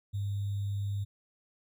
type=tone with sample-and-hold; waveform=sine; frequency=100.5 Hz; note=G2; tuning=44 cents sharp; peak=-30 dBFS; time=0.13-1.05 s; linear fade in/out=20 ms; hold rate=3675 Hz; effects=none